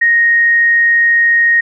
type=tone; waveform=sine; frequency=1867 Hz; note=A#6; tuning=2 cents sharp; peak=-7 dBFS; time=0.01-1.61 s; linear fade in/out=10 ms; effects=none